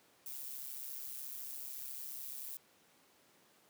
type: noise with amplitude modulation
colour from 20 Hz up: violet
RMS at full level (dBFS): -42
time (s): 0.26-2.57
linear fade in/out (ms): 2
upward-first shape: sine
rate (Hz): 134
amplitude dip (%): 70
effects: pink hiss -67 dBFS RMS until 3.69 s + high-pass 200 Hz 12 dB/octave